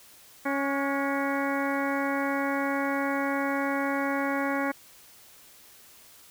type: harmonic tone with a mistuned harmonic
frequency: 277.2 Hz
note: C#4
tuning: in tune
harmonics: 1 / 2 / 3 / 4 / 5 / 6 / 7 / 8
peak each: -29 / -32 / -34 / -35 / -36 / -37 / -37 / -38 dBFS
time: 0.45-4.72 s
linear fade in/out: 10 ms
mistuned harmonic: 5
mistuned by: +53 cents
effects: white hiss -53 dBFS RMS until 6.3 s